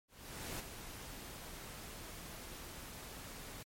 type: noise with ADSR envelope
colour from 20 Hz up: pink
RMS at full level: -42 dBFS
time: 0.08-3.63 s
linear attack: 510 ms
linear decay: 21 ms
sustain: -7 dB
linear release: 5 ms
effects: MP3 64 kbps